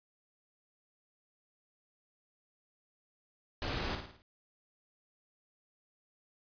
pink noise with echo, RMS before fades -36 dBFS, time 3.62-3.95 s, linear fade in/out 0 ms, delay 54 ms, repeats 5, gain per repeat -6 dB, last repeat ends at 4.22 s, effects resampled to 11025 Hz

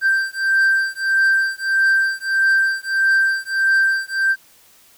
triangle beating tone pair, 1568 / 1569.6 Hz, G6 / G6, 0 / +2 cents, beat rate 1.6 Hz, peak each -16 dBFS, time 0.01-4.36 s, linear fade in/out 50 ms, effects white hiss -51 dBFS RMS until 4.97 s

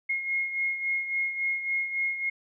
sine beating tone pair, 2152 / 2155.6 Hz, C7 / C#7, +48 / -49 cents, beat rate 3.6 Hz, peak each -27 / -34 dBFS, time 0.09-2.3 s, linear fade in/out 10 ms, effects none

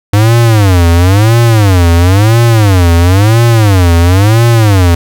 square tone with vibrato, 99.7 Hz, G2, 30 cents sharp, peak -4 dBFS, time 0.13-4.95 s, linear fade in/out 5 ms, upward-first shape sine, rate 0.98 Hz, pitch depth 290 cents each way, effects none

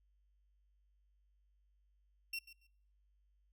30% pulse tone with echo, 2724 Hz, F7, 44 cents flat, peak -36 dBFS, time 2.33-2.39 s, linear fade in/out 5 ms, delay 140 ms, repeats 2, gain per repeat -15 dB, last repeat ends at 2.67 s, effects noise-tail reverb RT60 0.7 s tail -25 dB re dry + added 50 Hz sine -70 dBFS peak until 3.52 s

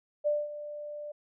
sine tone with ADSR envelope, 592 Hz, D5, 14 cents sharp, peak -23 dBFS, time 0.24-1.12 s, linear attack 29 ms, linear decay 210 ms, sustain -14 dB, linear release 8 ms, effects none

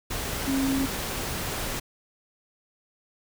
sine tone in noise, 269.8 Hz, C#4, 47 cents flat, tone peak -23 dBFS, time 0.47-0.86 s, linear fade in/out 10 ms, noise pink, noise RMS -31 dBFS, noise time 0.1-1.8 s, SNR +5 dB, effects none

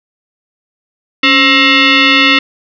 sine tone with frequency modulation, 277.6 Hz, C#4, 3 cents sharp, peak -5 dBFS, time 1.23-2.39 s, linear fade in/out 5 ms, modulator 801 Hz, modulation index 4.2, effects none

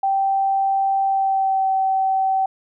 sine tone with pitch glide, 780 to 767.5 Hz, G5 to G5, -9 to -37 cents, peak -16 dBFS, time 0.03-2.46 s, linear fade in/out 5 ms, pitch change -28 cents, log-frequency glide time 1.04-1.7 s, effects none

